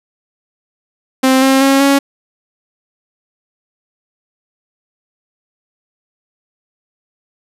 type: tone with pitch steps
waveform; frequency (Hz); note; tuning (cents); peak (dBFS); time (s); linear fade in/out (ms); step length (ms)
sawtooth; 262.2 / 267.2 / 272.4 / 277.6; C4 / C4 / C#4 / C#4; +4 / +36 / -30 / +3; -4; 1.23-1.99; 10; 190
effects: resampled to 32000 Hz